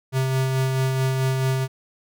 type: tone with tremolo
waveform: square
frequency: 131.8 Hz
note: C3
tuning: 13 cents sharp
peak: -19 dBFS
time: 0.12-1.68 s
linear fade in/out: 50 ms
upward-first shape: sine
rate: 4.6 Hz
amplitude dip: 30%
effects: none